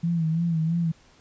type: tone with vibrato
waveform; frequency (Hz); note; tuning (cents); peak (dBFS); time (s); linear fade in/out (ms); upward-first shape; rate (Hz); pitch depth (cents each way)
sine; 164.81; E3; 0; -21; 0.03-0.92; 10; sine; 3; 67
effects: pink hiss -57 dBFS RMS until 1.2 s + resampled to 16000 Hz